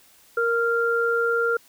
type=tone pair together; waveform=sine; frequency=466.2 / 1390.6 Hz; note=A#4 / F6; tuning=0 / -8 cents; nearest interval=octave + perfect fifth; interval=1892 cents; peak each=-22 dBFS; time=0.37-1.57 s; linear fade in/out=5 ms; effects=white hiss -55 dBFS RMS until 1.68 s